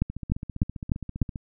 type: two click trains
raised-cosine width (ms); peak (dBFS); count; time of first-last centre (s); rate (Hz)
5; -21 / -9; 20 / 5; 0.1-1.358 / 0.02-1.218; 15.1 / 3.34
effects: none